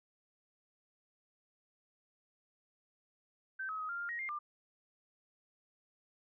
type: tone with pitch steps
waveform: sine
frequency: 1549 / 1279 / 1260 / 1393 / 1402 / 1886 / 2111 / 1194 Hz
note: G6 / D#6 / D#6 / F6 / F6 / A#6 / C7 / D6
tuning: -21 / +47 / +21 / -5 / +6 / +20 / +15 / +28 cents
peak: -37 dBFS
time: 3.59-4.39 s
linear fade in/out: 10 ms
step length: 100 ms
effects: none